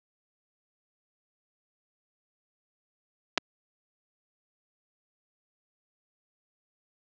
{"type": "clicks", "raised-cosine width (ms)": 0.2, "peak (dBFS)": -6, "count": 2, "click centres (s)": [3.376, 3.379], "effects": ["high-pass 200 Hz 12 dB/octave", "low-pass 5000 Hz 12 dB/octave"]}